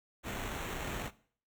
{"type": "noise with sample-and-hold", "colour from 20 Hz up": "pink", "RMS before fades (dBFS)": -39, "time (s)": [0.23, 1.11], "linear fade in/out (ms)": 50, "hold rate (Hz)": 4900, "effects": ["noise-tail reverb RT60 0.5 s tail -19 dB re dry"]}